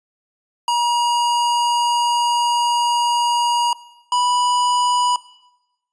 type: tone pair in turn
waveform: square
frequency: 954 / 982.5 Hz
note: A#5 / B5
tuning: +40 / -9 cents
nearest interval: minor second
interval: 51 cents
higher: second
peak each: -16 dBFS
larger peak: neither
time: 0.68-3.73 / 4.12-5.16 s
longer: first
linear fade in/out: 2 ms
effects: noise-tail reverb RT60 1.0 s tail -19 dB re dry + resampled to 22050 Hz